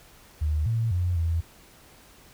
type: tone with pitch steps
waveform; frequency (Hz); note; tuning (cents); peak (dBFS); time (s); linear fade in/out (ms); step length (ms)
sine; 76.3 / 113.9 / 89 / 82.9; D#2 / A#2 / F2 / E2; -33 / -40 / +33 / +10; -22; 0.41-1.41; 10; 250
effects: pink hiss -53 dBFS RMS until 2.33 s